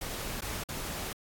pink noise with dropouts, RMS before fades -37 dBFS, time 0.01-1.13 s, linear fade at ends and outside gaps 5 ms, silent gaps 0.409-0.419 / 0.638-0.687 s, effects AAC 64 kbps

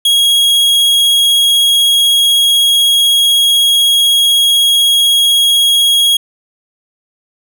45% pulse tone with vibrato, 3300 Hz, G#7, 12 cents flat, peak -7 dBFS, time 0.05-6.17 s, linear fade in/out 5 ms, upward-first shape triangle, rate 16 Hz, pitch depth 8 cents each way, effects none

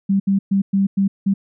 sine tone bursts at uneven times, 196 Hz, G3, in tune, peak -13 dBFS, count 6, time 0.09-0.2 / 0.27-0.39 / 0.51-0.62 / 0.73-0.87 / 0.97-1.08 / 1.26-1.34 s, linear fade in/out 10 ms, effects none

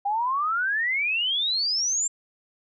sine exponential sweep, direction up, 788 to 7459 Hz, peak -22 dBFS, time 0.05-2.08 s, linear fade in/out 10 ms, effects none

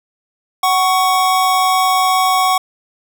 square tone pair together, 749.6 / 1108.7 Hz, F#5 / C#6, +22 / 0 cents, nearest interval perfect fifth, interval 678 cents, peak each -15 dBFS, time 0.63-2.58 s, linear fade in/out 5 ms, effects none

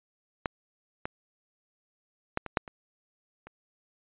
clicks, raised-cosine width 0.5 ms, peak -12 / -17 / -12 / -21 / -8 / -27 / -30 dBFS, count 7, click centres 0.458 / 1.055 / 2.374 / 2.463 / 2.572 / 2.678 / 3.47 s, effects resampled to 8000 Hz

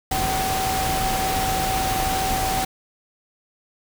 sine tone in noise, 762 Hz, G5, 49 cents flat, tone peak -23 dBFS, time 0.11-2.65 s, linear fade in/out 5 ms, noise pink, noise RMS -25 dBFS, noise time 0.11-2.65 s, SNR -1 dB, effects none

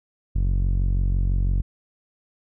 sawtooth tone with low-pass filter, 46 Hz, F#1, 9 cents flat, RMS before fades -21 dBFS, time 0.35-1.62 s, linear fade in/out 10 ms, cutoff 140 Hz, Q 0.62, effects none

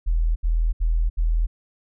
sine tone bursts, 40.77 Hz, E1, 18 cents flat, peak -17 dBFS, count 4, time 0.06-1.47 s, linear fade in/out 20 ms, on 300 ms, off 70 ms, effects none

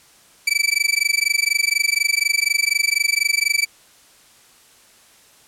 sawtooth tone with amplitude modulation, 2313 Hz, D7, 27 cents flat, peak -9 dBFS, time 0.47-3.66 s, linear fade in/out 5 ms, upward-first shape sine, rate 24.1 Hz, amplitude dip 100%, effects white hiss -51 dBFS RMS until 5.47 s + low-pass 11000 Hz 12 dB/octave

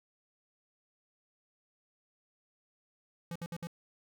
square tone bursts, 170.1 Hz, F3, 45 cents flat, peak -38 dBFS, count 4, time 3.31-3.671 s, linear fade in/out 2 ms, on 46 ms, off 59 ms, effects none

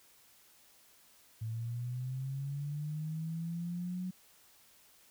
sine linear sweep, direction up, 110 to 185 Hz, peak -35 dBFS, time 1.41-4.11 s, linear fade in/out 10 ms, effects white hiss -63 dBFS RMS until 5.1 s

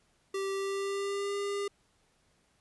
square tone with pitch glide, 390.1 to 402.7 Hz, G4 to G4, -8 to +47 cents, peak -32 dBFS, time 0.34-1.68 s, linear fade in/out 5 ms, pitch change +55 cents, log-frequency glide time 0.52-1.36 s, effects pink hiss -70 dBFS RMS until 2.6 s + resampled to 24000 Hz

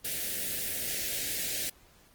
white band-stop noise, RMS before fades -33 dBFS, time 0.04-1.7 s, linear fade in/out 10 ms, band 690 to 1600 Hz, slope 48 dB/octave, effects pink hiss -60 dBFS RMS until 2.14 s + Opus 24 kbps

